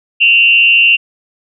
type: tone with frequency modulation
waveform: sine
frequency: 2757 Hz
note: F7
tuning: 23 cents flat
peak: -5 dBFS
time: 0.2-0.97 s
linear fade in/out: 20 ms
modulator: 194 Hz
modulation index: 0.58
effects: none